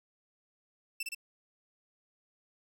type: tone with echo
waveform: sawtooth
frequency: 2663 Hz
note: E7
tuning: 17 cents sharp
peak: -30 dBFS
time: 1-1.03 s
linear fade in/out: 5 ms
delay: 59 ms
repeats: 2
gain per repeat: -2 dB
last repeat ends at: 1.148 s
effects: none